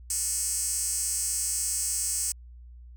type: tone with high-pass filter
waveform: 10% pulse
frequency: 363.3 Hz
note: F#4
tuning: 32 cents flat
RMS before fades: -29 dBFS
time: 0.1-2.32 s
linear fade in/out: 2 ms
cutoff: 7600 Hz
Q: 8.5
effects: added 60 Hz sine -44 dBFS peak until 2.96 s